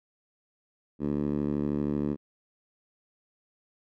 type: tone with band-pass filter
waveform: 10% pulse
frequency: 72.9 Hz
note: D2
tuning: 12 cents flat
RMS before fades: -29 dBFS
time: 0.99-2.17 s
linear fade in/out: 50 ms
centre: 260 Hz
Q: 1.5
effects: none